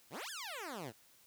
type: exponential two-way sweep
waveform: 10% pulse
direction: up then down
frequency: 100 to 1800 to 100 Hz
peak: -34 dBFS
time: 0.1-0.93 s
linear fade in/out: 50 ms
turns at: 0.3 s
effects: white hiss -65 dBFS RMS until 1.26 s